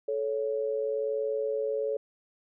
sine tone pair together, 435.9 / 557 Hz, A4 / C#5, -16 / +8 cents, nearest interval major third, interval 424 cents, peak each -29 / -31 dBFS, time 0.08-1.97 s, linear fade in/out 5 ms, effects none

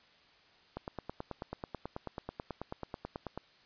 click train, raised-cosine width 1 ms, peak -24 dBFS, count 25, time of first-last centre 0.77-3.376 s, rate 9.21 Hz, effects white hiss -63 dBFS RMS until 3.65 s + resampled to 11025 Hz

